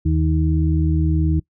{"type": "harmonic tone", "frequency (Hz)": 79, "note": "D#2", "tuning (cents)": 27, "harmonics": [1, 2, 4], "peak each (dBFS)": [-17, -20, -23], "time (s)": [0.05, 1.4], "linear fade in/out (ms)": 10, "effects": ["noise-tail reverb RT60 0.1 s tail -22 dB re dry"]}